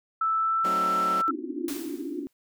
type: tone with pitch glide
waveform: sine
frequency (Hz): 1318.5 to 1331.5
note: E6 to E6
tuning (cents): 0 to +17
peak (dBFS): -22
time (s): 0.21-1.31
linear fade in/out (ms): 5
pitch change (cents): +17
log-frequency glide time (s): 0.38-0.64
type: chord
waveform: 15% pulse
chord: F# diminished seventh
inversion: none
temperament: equal with one note detuned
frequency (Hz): 185 / 220.9 / 261.6 / 311.1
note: F#3 / A3 / C4 / Eb4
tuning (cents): 0 / +7 / 0 / 0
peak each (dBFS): -29 / -33 / -33 / -32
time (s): 0.64-1.22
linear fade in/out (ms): 10
type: band-pass noise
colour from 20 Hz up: pink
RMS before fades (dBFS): -33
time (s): 1.28-2.27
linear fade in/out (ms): 0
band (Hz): 260 to 360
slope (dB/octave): 96
type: noise with exponential decay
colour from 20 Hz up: white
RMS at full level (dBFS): -35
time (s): 1.68-2.33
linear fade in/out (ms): 2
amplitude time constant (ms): 140
effects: none